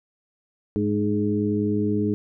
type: harmonic tone with a mistuned harmonic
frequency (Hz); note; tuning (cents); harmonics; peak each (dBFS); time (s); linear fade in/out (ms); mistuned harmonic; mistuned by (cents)
104.6; G#2; +13; 1 / 2 / 3 / 4; -28 / -24 / -25 / -27; 0.76-2.14; 0; 3; -33
effects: none